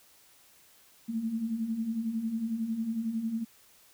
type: beating tone pair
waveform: sine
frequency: 216.8 / 227.8 Hz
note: A3 / A#3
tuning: -25 / -40 cents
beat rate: 11 Hz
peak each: -37 / -30 dBFS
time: 1.08-3.45 s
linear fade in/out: 20 ms
effects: white hiss -60 dBFS RMS until 3.93 s